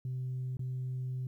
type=tone with dropouts; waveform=sine; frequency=128.2 Hz; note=C3; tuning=35 cents flat; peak=-32 dBFS; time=0.05-1.27 s; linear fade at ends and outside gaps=2 ms; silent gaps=0.57-0.593 s; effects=tanh soft clip ceiling -31 dBFS + 12-bit